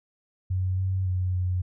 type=tone with pitch steps; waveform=sine; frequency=92.8 / 94.4 / 91.7 / 91 Hz; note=F#2 / F#2 / F#2 / F#2; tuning=+6 / +35 / -15 / -28 cents; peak=-23 dBFS; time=0.5-1.62 s; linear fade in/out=10 ms; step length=280 ms; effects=none